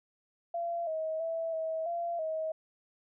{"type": "tone with pitch steps", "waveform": "sine", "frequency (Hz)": [683, 635, 657, 643, 685, 635], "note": ["F5", "D#5", "E5", "E5", "F5", "D#5"], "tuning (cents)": [-39, 35, -6, -43, -34, 35], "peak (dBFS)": -31, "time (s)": [0.54, 2.52], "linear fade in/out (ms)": 5, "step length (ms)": 330, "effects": []}